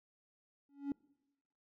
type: tone with exponential growth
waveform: triangle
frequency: 281.2 Hz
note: C#4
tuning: 25 cents sharp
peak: -28 dBFS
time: 0.69-0.92 s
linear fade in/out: 2 ms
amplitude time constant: 48 ms
effects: noise-tail reverb RT60 1.0 s tail -26 dB re dry + tanh soft clip ceiling -28 dBFS